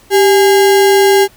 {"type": "tone with sample-and-hold", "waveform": "sine", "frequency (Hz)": 392, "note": "G4", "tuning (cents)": 0, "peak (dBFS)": -5, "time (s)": [0.1, 1.28], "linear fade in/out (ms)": 50, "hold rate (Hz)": 1225, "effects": ["pink hiss -45 dBFS RMS until 1.36 s"]}